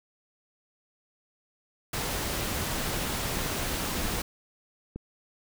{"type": "noise", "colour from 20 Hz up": "pink", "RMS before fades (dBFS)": -31, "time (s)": [1.93, 4.22], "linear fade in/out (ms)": 5}
{"type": "clicks", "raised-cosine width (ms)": 3, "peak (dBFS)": -23, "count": 10, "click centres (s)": [2.312, 2.746, 2.974, 3.052, 3.371, 3.461, 3.744, 3.984, 4.054, 4.96]}
{"effects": []}